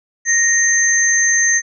sine tone pair together, 1864.7 / 6280 Hz, A#6 / G8, 0 / +2 cents, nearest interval octave + major sixth, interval 2102 cents, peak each -14 dBFS, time 0.25-1.62 s, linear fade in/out 50 ms, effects none

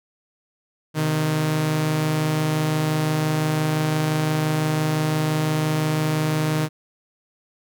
sawtooth tone pair together, 129.11 / 154.9 Hz, C3 / D#3, -23 / -7 cents, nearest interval minor third, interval 316 cents, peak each -25 / -16 dBFS, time 0.94-6.69 s, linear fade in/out 50 ms, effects none

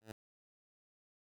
10% pulse tone with exponential growth, 110 Hz, A2, in tune, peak -33 dBFS, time 0.01-0.12 s, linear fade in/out 5 ms, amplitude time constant 23 ms, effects none

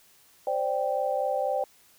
sine chord, C suspended second, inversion none, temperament equal, 523.3 / 587.3 / 784 Hz, C5 / D5 / G5, 0 / 0 / 0 cents, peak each -29 dBFS, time 0.47-1.64 s, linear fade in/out 2 ms, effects white hiss -59 dBFS RMS until 1.98 s

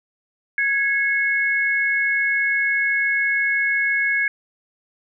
sine tone pair together, 1661.2 / 2187 Hz, G#6 / C#7, 0 / -24 cents, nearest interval perfect fourth, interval 476 cents, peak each -20 dBFS, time 0.58-4.28 s, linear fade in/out 2 ms, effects none

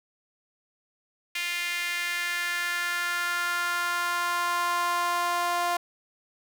sawtooth tone with high-pass filter sweep, 349.2 Hz, F4, in tune, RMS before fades -28 dBFS, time 1.35-5.77 s, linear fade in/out 5 ms, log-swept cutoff 2300 to 820 Hz, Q 3.1, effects none

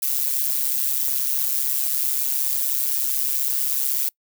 violet noise with amplitude modulation, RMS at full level -19 dBFS, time 0.02-4.09 s, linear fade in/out 5 ms, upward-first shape sine, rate 136 Hz, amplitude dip 80%, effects noise-tail reverb RT60 0.1 s tail -25 dB re dry

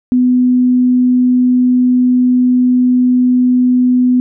sine tone, 250 Hz, B3, 21 cents sharp, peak -7 dBFS, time 0.12-4.2 s, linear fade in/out 0 ms, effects none

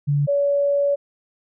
sine tone pair in turn, 144 / 567.7 Hz, D3 / C#5, -34 / +41 cents, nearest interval 2 octaves, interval 2375 cents, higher second, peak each -16 dBFS, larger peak neither, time 0.07-0.27 / 0.27-0.96 s, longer second, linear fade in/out 20 ms, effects none

